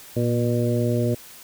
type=harmonic tone with a mistuned harmonic; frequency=120 Hz; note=B2; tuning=49 cents flat; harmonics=1 / 2 / 3 / 4 / 5; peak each=-22 / -25 / -27 / -28 / -29 dBFS; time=0.16-1.15 s; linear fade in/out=10 ms; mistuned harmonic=1; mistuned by=-40 cents; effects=white hiss -44 dBFS RMS until 1.43 s